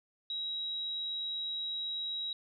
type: tone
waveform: sine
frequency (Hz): 3847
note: B7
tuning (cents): -46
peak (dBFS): -34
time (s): 0.3-2.33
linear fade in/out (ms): 2
effects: none